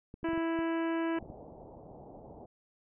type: clicks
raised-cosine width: 3 ms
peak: -32 dBFS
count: 8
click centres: 0.141 / 0.231 / 0.288 / 0.333 / 0.377 / 0.59 / 1.227 / 1.301 s
type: harmonic tone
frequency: 329.6 Hz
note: E4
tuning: in tune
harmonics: 1 / 2 / 3 / 4 / 5 / 6 / 7 / 8 / 9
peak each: -30 / -39 / -40 / -47 / -43 / -51 / -50 / -53 / -54 dBFS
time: 0.24-1.19 s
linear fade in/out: 5 ms
type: low-pass noise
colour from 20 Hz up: white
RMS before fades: -50 dBFS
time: 1.16-2.46 s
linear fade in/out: 5 ms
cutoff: 820 Hz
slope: 48 dB/octave
effects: none